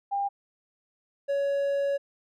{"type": "tone pair in turn", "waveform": ["sine", "triangle"], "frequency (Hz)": [800, 560.1], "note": ["G5", "C#5"], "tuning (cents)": [35, 18], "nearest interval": "tritone", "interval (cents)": 617, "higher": "first", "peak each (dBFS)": [-25, -22], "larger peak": "second", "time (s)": [[0.11, 0.29], [1.28, 1.98]], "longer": "second", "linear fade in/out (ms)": 20, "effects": []}